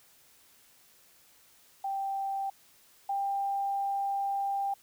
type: tone pair in turn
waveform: sine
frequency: 784 / 793.1 Hz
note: G5 / G5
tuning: 0 / +20 cents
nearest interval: unison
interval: 20 cents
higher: second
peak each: -30 / -28 dBFS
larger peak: second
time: 1.84-2.5 / 3.09-4.74 s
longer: second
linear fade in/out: 5 ms
effects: white hiss -61 dBFS RMS until 4.82 s